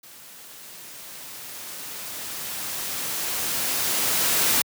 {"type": "noise with level ramp", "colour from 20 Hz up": "white", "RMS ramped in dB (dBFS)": [-46, -20], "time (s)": [0.03, 4.62], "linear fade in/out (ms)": 5, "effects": ["high-pass 100 Hz 12 dB/octave"]}